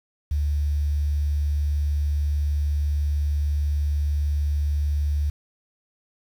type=tone with quantisation; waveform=sine; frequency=73.2 Hz; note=D2; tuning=5 cents flat; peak=-20 dBFS; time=0.31-5.3 s; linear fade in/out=5 ms; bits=8; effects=none